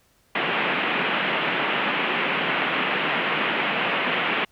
white band-pass noise, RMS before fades -24 dBFS, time 0.35-4.45 s, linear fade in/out 5 ms, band 150 to 3000 Hz, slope 48 dB/octave, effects pink hiss -62 dBFS RMS until 4.51 s

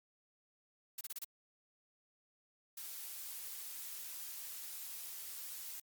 blue noise bursts, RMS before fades -43 dBFS, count 5, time 0.98-1.246 s, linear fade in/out 5 ms, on 30 ms, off 29 ms
blue noise, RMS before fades -46 dBFS, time 2.77-5.8 s, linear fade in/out 5 ms
effects Opus 48 kbps

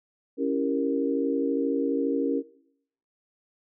sine chord, C# diminished seventh, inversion none, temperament equal, 277.2 / 329.6 / 392 / 466.2 Hz, C#4 / E4 / G4 / Bb4, 0 / 0 / 0 / 0 cents, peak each -26 / -32 / -32 / -28 dBFS, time 0.37-2.43 s, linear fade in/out 50 ms, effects noise-tail reverb RT60 0.7 s tail -20 dB re dry

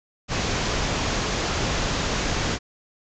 pink low-pass noise, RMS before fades -25 dBFS, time 0.28-2.59 s, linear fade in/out 50 ms, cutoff 7200 Hz, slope 96 dB/octave, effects none

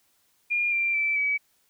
sine tone with pitch steps, 2415 / 2369 / 2325 / 2281 Hz, D7 / D7 / D7 / C#7, +48 / +14 / -18 / +49 cents, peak -22 dBFS, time 0.5-1.38 s, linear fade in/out 20 ms, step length 220 ms, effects white hiss -67 dBFS RMS until 1.69 s

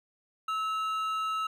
triangle tone pair together, 1300 / 2793 Hz, E6 / F7, -24 / -1 cents, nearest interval octave + minor second, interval 1323 cents, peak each -27 / -39 dBFS, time 0.48-1.47 s, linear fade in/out 5 ms, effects none

